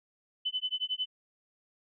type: tone with tremolo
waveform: sine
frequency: 3018 Hz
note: F#7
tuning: 34 cents sharp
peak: -27 dBFS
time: 0.45-1.06 s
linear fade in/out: 10 ms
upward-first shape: sine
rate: 11 Hz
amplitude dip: 100%
effects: none